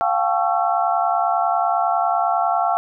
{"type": "tone cluster", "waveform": "sine", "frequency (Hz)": [699, 769, 861, 1111, 1340], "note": ["F5", "G5", "A5", "C#6", "E6"], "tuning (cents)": [1, -33, -38, 4, 28], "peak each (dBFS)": [-20, -22, -25, -26, -24], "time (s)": [0.01, 2.77], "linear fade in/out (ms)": 0, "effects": []}